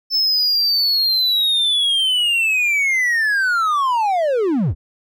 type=linear sweep; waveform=triangle; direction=down; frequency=5300 to 51.91 Hz; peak=-13 dBFS; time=0.1-4.75 s; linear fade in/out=50 ms; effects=none